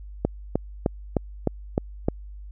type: click train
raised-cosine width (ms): 2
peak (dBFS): -7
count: 7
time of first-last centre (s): 0.25-2.085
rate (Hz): 3.27
effects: added 50 Hz sine -37 dBFS peak until 2.51 s